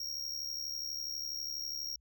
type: tone with amplitude modulation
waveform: square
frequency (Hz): 5588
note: F8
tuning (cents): 0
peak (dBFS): -34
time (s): 0-1.96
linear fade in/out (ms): 5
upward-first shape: sine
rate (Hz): 72.2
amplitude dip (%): 70
effects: added 60 Hz sine -65 dBFS peak until 2 s